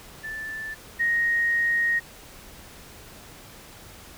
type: tone pair in turn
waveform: sine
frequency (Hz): 1760 / 1870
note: A6 / A#6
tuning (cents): 0 / +5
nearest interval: minor second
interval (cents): 105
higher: second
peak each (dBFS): -31 / -20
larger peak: second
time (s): 0.23-0.75 / 0.99-2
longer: second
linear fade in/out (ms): 20
effects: pink hiss -46 dBFS RMS until 4.17 s